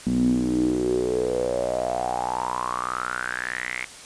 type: tone with band-pass filter sweep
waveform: sawtooth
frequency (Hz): 61.74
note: B1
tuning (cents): 0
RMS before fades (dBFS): -25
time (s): 0.06-3.85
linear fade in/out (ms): 10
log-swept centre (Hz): 220 to 2200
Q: 9.2
effects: white hiss -42 dBFS RMS until 4.05 s + resampled to 22050 Hz